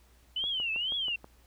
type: tone with vibrato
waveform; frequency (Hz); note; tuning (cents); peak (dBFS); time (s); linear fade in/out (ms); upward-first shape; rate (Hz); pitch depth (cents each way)
sine; 2960; F#7; 0; -29; 0.36-1.16; 5; triangle; 2.1; 240
type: click train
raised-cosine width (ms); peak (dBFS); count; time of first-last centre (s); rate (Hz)
1; -31; 6; 0.44-1.244; 6.22
effects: added 60 Hz sine -59 dBFS peak until 1.46 s + pink hiss -65 dBFS RMS until 1.46 s